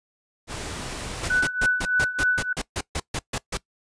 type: noise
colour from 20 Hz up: pink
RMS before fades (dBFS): -33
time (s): 0.47-1.43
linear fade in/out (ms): 50
type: noise bursts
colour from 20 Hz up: pink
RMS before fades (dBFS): -27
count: 13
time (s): 1.23-3.573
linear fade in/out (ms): 5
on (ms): 51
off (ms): 140
type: tone with tremolo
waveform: sine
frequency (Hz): 1491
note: F#6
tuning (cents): +13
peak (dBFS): -16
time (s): 1.3-2.53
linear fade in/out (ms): 5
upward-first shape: triangle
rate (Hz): 3.3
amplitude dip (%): 85
effects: noise-tail reverb RT60 0.1 s tail -21 dB re dry + resampled to 22050 Hz